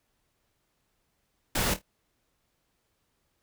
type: noise with echo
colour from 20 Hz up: pink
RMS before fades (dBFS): -27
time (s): 1.55-1.74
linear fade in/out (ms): 5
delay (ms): 26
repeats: 3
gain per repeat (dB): -11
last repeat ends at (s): 1.818
effects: pink hiss -75 dBFS RMS until 3.42 s